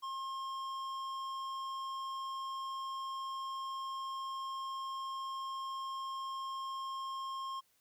triangle tone with tanh clipping, 1069 Hz, C6, 37 cents sharp, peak -40 dBFS, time 0.02-7.61 s, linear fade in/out 20 ms, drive 16 dB, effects white hiss -73 dBFS RMS until 7.8 s

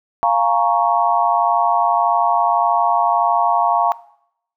sine chord, Bb minor seventh, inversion second, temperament equal, 698.5 / 830.6 / 932.3 / 1108.7 Hz, F5 / Ab5 / Bb5 / Db6, 0 / 0 / 0 / 0 cents, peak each -17 / -21 / -17 / -19 dBFS, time 0.23-3.92 s, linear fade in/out 0 ms, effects noise-tail reverb RT60 0.7 s tail -19 dB re dry

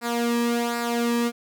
sawtooth tone with flanger, 236.4 Hz, A#3, 24 cents sharp, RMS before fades -24 dBFS, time 0.01-1.32 s, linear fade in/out 50 ms, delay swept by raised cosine 0.31 to 1.41 ms, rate 1.3 Hz, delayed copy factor -0.65, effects none

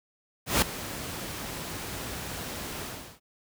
pink noise with ADSR envelope, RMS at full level -20 dBFS, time 0.46-3.2 s, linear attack 160 ms, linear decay 5 ms, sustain -16 dB, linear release 370 ms, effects high-pass 60 Hz 12 dB/octave

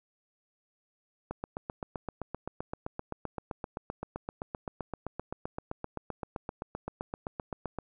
click train, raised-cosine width 1 ms, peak -21 dBFS, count 51, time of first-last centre 1.31-7.787 s, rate 7.72 Hz, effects none

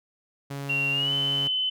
sawtooth tone, 139.9 Hz, C#3, 16 cents sharp, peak -28 dBFS, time 0.5-1.48 s, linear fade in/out 10 ms
sine tone with pitch glide, 2750 to 3034 Hz, F7 to F#7, -27 to +43 cents, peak -23 dBFS, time 0.69-1.7 s, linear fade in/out 10 ms, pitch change +170 cents, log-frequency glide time 0.91-1.13 s
effects none

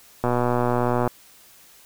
click train, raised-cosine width 1 ms, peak -8 dBFS, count 103, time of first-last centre 0.24-1.076 s, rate 122 Hz, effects white hiss -51 dBFS RMS until 1.85 s

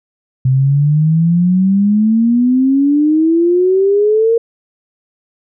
sine exponential sweep, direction up, 128.2 to 466.2 Hz, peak -8 dBFS, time 0.45-4.38 s, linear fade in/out 5 ms, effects none

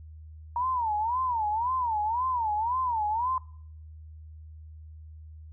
sine tone with vibrato, 932.3 Hz, A#5, in tune, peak -25 dBFS, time 0.56-3.38 s, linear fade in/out 2 ms, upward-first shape sine, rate 1.9 Hz, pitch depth 190 cents each way, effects noise-tail reverb RT60 0.6 s tail -22 dB re dry + added 78 Hz sine -43 dBFS peak until 5.52 s

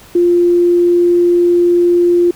sine tone, 349.2 Hz, F4, in tune, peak -7 dBFS, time 0.15-2.31 s, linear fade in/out 5 ms, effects pink hiss -40 dBFS RMS until 2.35 s

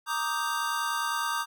square chord, Eb major seventh, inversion second, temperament equal, 932.3 / 1174.7 / 1244.5 / 1568 Hz, Bb5 / D6 / Eb6 / G6, 0 / 0 / 0 / 0 cents, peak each -34 dBFS, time 0.06-1.46 s, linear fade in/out 50 ms, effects none

